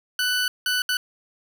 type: tone bursts at uneven times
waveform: 20% pulse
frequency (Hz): 1492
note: F#6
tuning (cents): +14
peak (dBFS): -16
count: 3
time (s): 0.19-0.48 / 0.66-0.82 / 0.89-0.97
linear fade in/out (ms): 2
effects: none